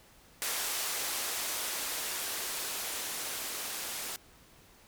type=noise with band-pass filter sweep; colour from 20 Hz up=violet; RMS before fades=-36 dBFS; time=0.42-4.16 s; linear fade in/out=0 ms; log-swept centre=430 to 240 Hz; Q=0.75; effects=pink hiss -59 dBFS RMS until 4.87 s